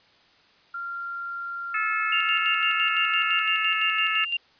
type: tone with pitch glide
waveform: sine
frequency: 1385 to 1375.4 Hz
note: F6 to F6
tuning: -15 to -27 cents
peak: -30 dBFS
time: 0.74-3.42 s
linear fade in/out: 5 ms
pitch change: -12 cents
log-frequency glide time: 1.97-2.15 s
type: harmonic tone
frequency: 434.6 Hz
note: A4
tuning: 21 cents flat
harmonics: 3 / 4 / 5 / 6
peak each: -28 / -29 / -30 / -31 dBFS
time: 1.74-4.25 s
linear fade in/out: 5 ms
type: tone with tremolo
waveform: sine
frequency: 2787 Hz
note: F7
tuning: 4 cents flat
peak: -22 dBFS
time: 2.12-4.37 s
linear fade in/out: 5 ms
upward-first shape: square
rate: 5.9 Hz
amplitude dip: 55%
effects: white hiss -58 dBFS RMS until 4.59 s + resampled to 11025 Hz